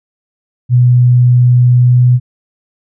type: tone with pitch glide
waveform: sine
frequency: 123.47 to 124.19 Hz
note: B2 to B2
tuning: 0 to +10 cents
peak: -4 dBFS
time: 0.69-2.2 s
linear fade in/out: 50 ms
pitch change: +10 cents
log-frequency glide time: 1.76-2.06 s
effects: none